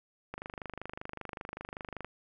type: click train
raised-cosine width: 0.5 ms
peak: -24 dBFS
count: 44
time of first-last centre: 0.34-2.046 s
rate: 25.2 Hz
effects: none